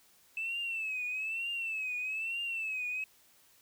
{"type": "tone with vibrato", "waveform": "sine", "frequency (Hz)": 2622, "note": "E7", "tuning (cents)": -10, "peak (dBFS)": -32, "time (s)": [0.37, 3.04], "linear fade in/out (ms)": 2, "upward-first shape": "triangle", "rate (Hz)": 1.1, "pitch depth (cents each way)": 120, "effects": ["tanh soft clip ceiling -29 dBFS", "white hiss -64 dBFS RMS until 3.61 s"]}